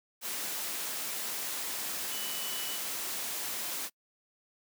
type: tone in noise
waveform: sine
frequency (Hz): 2968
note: F#7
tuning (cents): +5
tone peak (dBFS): -41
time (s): 2.09-2.8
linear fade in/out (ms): 50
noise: white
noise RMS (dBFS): -36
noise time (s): 0.21-3.9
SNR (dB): -8
effects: noise-tail reverb RT60 0.1 s tail -26 dB re dry + high-pass 200 Hz 12 dB/octave